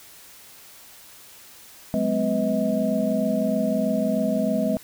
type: tone cluster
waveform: sine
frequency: 184.2 / 210.6 / 253.7 / 500 / 636 Hz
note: F#3 / G#3 / B3 / B4 / D#5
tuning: -7 / +24 / +47 / +21 / +38 cents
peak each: -30 / -24 / -26 / -32 / -25 dBFS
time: 1.94-4.77 s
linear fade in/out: 0 ms
effects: white hiss -47 dBFS RMS until 4.83 s